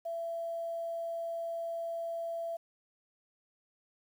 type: tone with quantisation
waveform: sine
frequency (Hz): 670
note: E5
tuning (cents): +28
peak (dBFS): -34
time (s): 0.05-2.57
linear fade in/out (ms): 10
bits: 10
effects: none